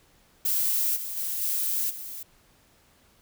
violet noise with level steps, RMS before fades -25 / -34 / -30 / -27 / -38 dBFS, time 0.45-2.23 s, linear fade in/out 5 ms, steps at 0.95 / 1.16 / 1.41 / 1.89 s, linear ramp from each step 20 ms, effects pink hiss -61 dBFS RMS until 3.21 s

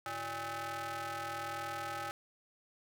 sawtooth ring-modulated tone, 237.9 Hz, A#3, 35 cents sharp, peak -31 dBFS, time 0.06-2.11 s, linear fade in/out 0 ms, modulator 1050 Hz, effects none

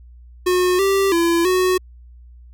square tone with pitch steps, 362.6 / 391.2 / 338.2 / 368.6 Hz, F#4 / G4 / E4 / F#4, -35 / -4 / +44 / -7 cents, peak -15 dBFS, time 0.46-1.78 s, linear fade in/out 10 ms, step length 330 ms, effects added 60 Hz sine -40 dBFS peak until 2.53 s

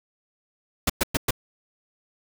pink noise bursts, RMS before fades -21 dBFS, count 4, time 0.87-1.308 s, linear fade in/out 5 ms, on 27 ms, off 110 ms, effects none

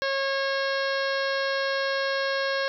harmonic tone with a mistuned harmonic, 545 Hz, C#5, 29 cents flat, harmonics 1 / 2 / 3 / 4 / 5 / 6 / 7 / 8 / 9 / 10, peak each -27 / -33 / -29 / -39 / -40 / -39 / -40 / -37 / -43 / -41 dBFS, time 0.02-2.68 s, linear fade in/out 0 ms, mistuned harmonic 8, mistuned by -38 cents, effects none

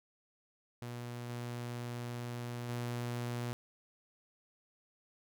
sawtooth tone with level steps, 120.5 Hz, B2, 42 cents flat, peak -37 / -35 / -32 dBFS, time 0.82-3.53 s, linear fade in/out 0 ms, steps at 1.29 / 2.69 s, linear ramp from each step 2 ms, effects none

